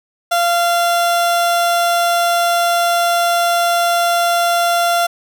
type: tone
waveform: 30% pulse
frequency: 690 Hz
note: F5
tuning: 21 cents flat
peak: -10 dBFS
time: 0.31-5.07 s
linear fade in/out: 10 ms
effects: none